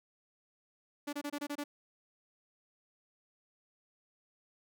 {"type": "tone bursts", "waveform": "sawtooth", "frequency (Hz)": 290, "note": "D4", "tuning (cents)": -22, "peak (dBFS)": -32, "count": 7, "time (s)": [1.07, 1.64], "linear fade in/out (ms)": 10, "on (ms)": 60, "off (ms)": 25, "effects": []}